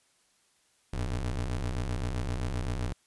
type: ring-modulated tone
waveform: 35% pulse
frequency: 63.3 Hz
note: B1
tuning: 43 cents sharp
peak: -25 dBFS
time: 0.93-2.93 s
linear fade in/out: 5 ms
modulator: 27.8 Hz
effects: white hiss -68 dBFS RMS until 3.06 s + resampled to 24000 Hz